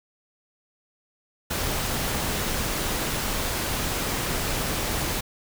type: noise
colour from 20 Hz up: pink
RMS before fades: -27 dBFS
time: 1.5-5.21 s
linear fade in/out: 10 ms
effects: none